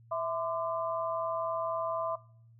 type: tone cluster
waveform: sine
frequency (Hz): 656 / 1024 / 1188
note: E5 / C6 / D6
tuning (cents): -9 / -38 / +20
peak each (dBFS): -32 / -35 / -37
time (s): 0.11-2.16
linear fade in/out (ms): 10
effects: noise-tail reverb RT60 0.6 s tail -24 dB re dry + added 115 Hz sine -55 dBFS peak until 2.59 s